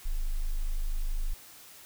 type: tone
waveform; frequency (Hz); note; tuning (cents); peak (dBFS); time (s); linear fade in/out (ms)
sine; 26.01; G#0; +4; -25; 0.05-1.34; 10
effects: tanh soft clip ceiling -23 dBFS + white hiss -51 dBFS RMS until 1.85 s